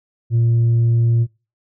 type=tone with tanh clipping; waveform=triangle; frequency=116.54 Hz; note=A#2; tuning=in tune; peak=-13 dBFS; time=0.3-1.27 s; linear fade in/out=50 ms; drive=7 dB; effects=noise-tail reverb RT60 0.3 s tail -23 dB re dry